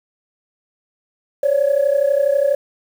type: tone pair together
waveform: sine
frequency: 541.8 / 574 Hz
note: C#5 / D5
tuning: -40 / -40 cents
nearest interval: minor second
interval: 100 cents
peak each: -16 / -14 dBFS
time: 1.43-2.55 s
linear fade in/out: 5 ms
effects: tanh soft clip ceiling -8 dBFS + 7-bit